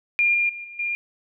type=tone with level steps; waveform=sine; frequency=2405 Hz; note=D7; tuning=41 cents sharp; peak=-16 / -18 / -32 / -37 / -23 dBFS; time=0.19-0.95 s; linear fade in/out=0 ms; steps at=0.34 / 0.49 / 0.64 / 0.79 s; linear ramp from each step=5 ms; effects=none